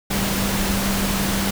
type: tone in noise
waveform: sine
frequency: 196.7 Hz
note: G3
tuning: 6 cents sharp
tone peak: -23 dBFS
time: 0.1-1.51 s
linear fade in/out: 10 ms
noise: pink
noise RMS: -23 dBFS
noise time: 0.1-1.51 s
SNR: -3 dB
effects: none